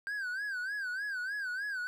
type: tone with vibrato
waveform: triangle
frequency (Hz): 1568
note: G6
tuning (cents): 0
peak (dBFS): -32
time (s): 0.07-1.87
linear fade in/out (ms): 0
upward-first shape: sine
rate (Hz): 3.3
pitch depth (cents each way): 130
effects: none